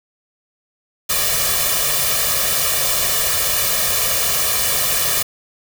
white noise with comb filter, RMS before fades -18 dBFS, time 1.09-5.23 s, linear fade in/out 10 ms, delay 1.7 ms, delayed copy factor +0.85, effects none

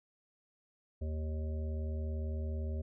harmonic tone, 77.78 Hz, D#2, in tune, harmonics 1 / 3 / 5 / 7 / 8, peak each -34 / -46 / -49 / -51 / -53 dBFS, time 1.01-2.82 s, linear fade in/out 10 ms, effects none

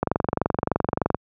click train, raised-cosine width 1 ms, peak -6 dBFS, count 27, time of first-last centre 0.03-1.146 s, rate 23.3 Hz, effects high-pass 80 Hz 12 dB/octave

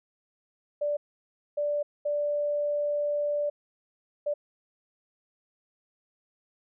sine tone bursts at uneven times, 586 Hz, D5, 4 cents flat, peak -25 dBFS, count 4, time 0.81-0.97 / 1.57-1.83 / 2.05-3.5 / 4.26-4.34 s, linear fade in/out 10 ms, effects none

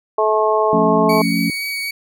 harmonic tone, 216.1 Hz, A3, 31 cents flat, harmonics 2 / 3 / 4 / 5, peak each -17 / -18 / -20 / -19 dBFS, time 0.18-1.22 s, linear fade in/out 5 ms
sine chord, F augmented, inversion none, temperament equal, 174.61 / 220 / 277.2 Hz, F3 / A3 / C#4, 0 / 0 / 0 cents, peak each -20 dBFS, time 0.73-1.5 s, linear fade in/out 2 ms
30% pulse tone with vibrato, 2254 Hz, C#7, 28 cents sharp, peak -19 dBFS, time 1.09-1.91 s, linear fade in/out 5 ms, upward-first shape sine, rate 3.9 Hz, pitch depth 11 cents each way
effects none

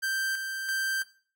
45% pulse tone with tremolo, 1568 Hz, G6, in tune, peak -27 dBFS, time 0.02-1.04 s, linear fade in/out 20 ms, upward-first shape square, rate 1.5 Hz, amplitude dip 45%, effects noise-tail reverb RT60 0.4 s tail -17 dB re dry

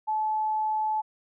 sine tone, 864 Hz, A5, 32 cents flat, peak -24 dBFS, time 0.07-1.02 s, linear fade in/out 20 ms, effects none

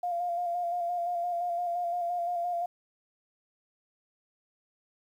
sine tone with vibrato, 698.5 Hz, F5, in tune, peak -28 dBFS, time 0.03-2.66 s, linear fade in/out 5 ms, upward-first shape square, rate 5.8 Hz, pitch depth 27 cents each way, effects 10-bit

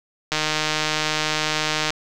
click train, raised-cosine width 0.2 ms, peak -4 dBFS, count 245, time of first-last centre 0.32-1.904 s, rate 154 Hz, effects none

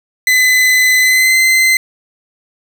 40% pulse tone with pitch glide, 2019 to 2061 Hz, B6 to C7, +38 to -27 cents, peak -7 dBFS, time 0.27-1.77 s, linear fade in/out 2 ms, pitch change +35 cents, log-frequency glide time 1.02-1.37 s, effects 8-bit

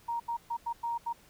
sine tone bursts at uneven times, 936 Hz, A#5, 7 cents sharp, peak -30 dBFS, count 6, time 0.08-0.2 / 0.28-0.37 / 0.5-0.57 / 0.66-0.73 / 0.83-0.98 / 1.06-1.13 s, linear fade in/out 10 ms, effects pink hiss -60 dBFS RMS until 1.29 s

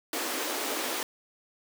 pink high-pass noise, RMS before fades -32 dBFS, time 0.13-1.03 s, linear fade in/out 2 ms, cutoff 260 Hz, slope 48 dB/octave, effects none

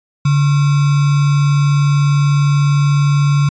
sine tone with sample-and-hold, 143.3 Hz, D3, 42 cents flat, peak -9 dBFS, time 0.25-3.49 s, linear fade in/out 5 ms, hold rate 1225 Hz, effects resampled to 16000 Hz

